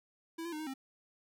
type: tone with pitch steps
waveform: square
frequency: 329.1 / 341 / 305.9 / 312.6 / 266.2 Hz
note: E4 / F4 / D#4 / D#4 / C4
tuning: -3 / -41 / -29 / +8 / +30 cents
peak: -39 dBFS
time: 0.38-0.74 s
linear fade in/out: 10 ms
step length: 72 ms
effects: none